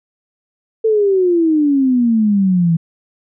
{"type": "exponential sweep", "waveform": "sine", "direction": "down", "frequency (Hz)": [450.7, 161.7], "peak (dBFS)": -10, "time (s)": [0.84, 2.77], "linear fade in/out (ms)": 10, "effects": []}